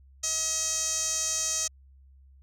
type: tone with band-pass filter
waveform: sawtooth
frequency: 637 Hz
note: D#5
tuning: 41 cents sharp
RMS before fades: -29 dBFS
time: 0.23-1.68 s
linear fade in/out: 10 ms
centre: 6500 Hz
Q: 6
effects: added 67 Hz sine -52 dBFS peak until 2.42 s